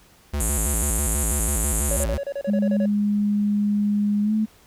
square tone with vibrato, 62.8 Hz, B1, 30 cents sharp, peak -23 dBFS, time 0.33-2.18 s, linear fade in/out 10 ms, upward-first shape square, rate 6.1 Hz, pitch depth 250 cents each way
pink band-pass noise, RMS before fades -27 dBFS, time 0.4-2.04 s, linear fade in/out 5 ms, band 6800 to 12000 Hz, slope 96 dB/octave
triangle tone bursts, 560 Hz, C#5, 18 cents sharp, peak -23 dBFS, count 11, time 1.91-2.857 s, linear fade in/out 2 ms, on 57 ms, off 32 ms
sine tone with pitch glide, 206.2 to 216.5 Hz, G#3 to A3, -12 to -28 cents, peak -18 dBFS, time 2.47-4.46 s, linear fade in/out 20 ms, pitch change +84 cents, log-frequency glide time 4.22-4.33 s
effects pink hiss -54 dBFS RMS until 4.66 s

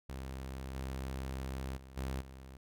sawtooth tone with level steps, 66 Hz, C2, 16 cents sharp, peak -37 / -34 / -47 / -32 / -45 dBFS, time 0.09-2.57 s, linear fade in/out 5 ms, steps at 0.74 / 1.76 / 1.96 / 2.2 s, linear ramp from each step 20 ms, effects none

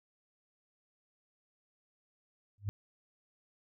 sine tone with exponential growth, 101.4 Hz, G#2, 41 cents flat, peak -28 dBFS, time 2.58-2.69 s, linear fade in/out 0 ms, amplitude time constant 22 ms, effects none

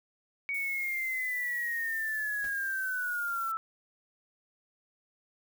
sine linear sweep, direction down, 2249 to 1315 Hz, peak -30 dBFS, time 0.49-3.57 s, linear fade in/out 0 ms
violet noise, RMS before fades -46 dBFS, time 0.54-3.52 s, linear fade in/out 5 ms
pink noise with exponential decay, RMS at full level -46 dBFS, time 2.44-2.61 s, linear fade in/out 2 ms, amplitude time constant 36 ms
effects none

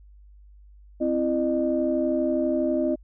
sine tone cluster, 260.6 / 332.9 / 608 Hz, C4 / E4 / D#5, -7 / +17 / -40 cents, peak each -25 dBFS, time 1-2.96 s, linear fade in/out 20 ms, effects tanh soft clip ceiling -11 dBFS + added 50 Hz sine -47 dBFS peak until 3.03 s

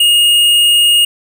sine tone with tanh clipping, 2855 Hz, F7, 37 cents sharp, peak -8 dBFS, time 0-1.05 s, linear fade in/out 5 ms, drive 14 dB, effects none

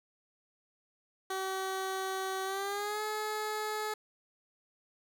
15% pulse tone with pitch glide, 381 to 427.7 Hz, G4 to A4, -49 to -49 cents, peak -27 dBFS, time 1.3-3.94 s, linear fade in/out 5 ms, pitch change +200 cents, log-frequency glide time 2.44-3.02 s, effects none

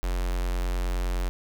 square tone with notch filter, 44.83 Hz, F1, 46 cents sharp, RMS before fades -27 dBFS, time 0.03-1.29 s, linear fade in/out 0 ms, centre 160 Hz, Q 0.83, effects none

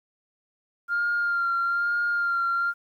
sine tone with vibrato, 1396.9 Hz, F6, in tune, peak -21 dBFS, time 0.88-2.74 s, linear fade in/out 50 ms, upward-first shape sine, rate 1.1 Hz, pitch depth 25 cents each way, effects tanh soft clip ceiling -18 dBFS + 10-bit

